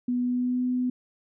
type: tone with pitch glide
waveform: sine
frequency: 246.4 to 250.6 Hz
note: B3 to B3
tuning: -4 to +25 cents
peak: -23 dBFS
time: 0.08-0.9 s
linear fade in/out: 5 ms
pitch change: +29 cents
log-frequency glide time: 0.21-0.66 s
effects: none